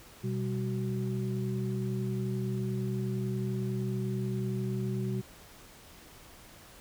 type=tone cluster; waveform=sine; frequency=124.3 / 195.4 / 374.6 Hz; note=B2 / G3 / F#4; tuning=+12 / -5 / +21 cents; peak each=-32 / -34 / -38 dBFS; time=0.23-5.22 s; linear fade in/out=20 ms; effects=pink hiss -53 dBFS RMS until 6.8 s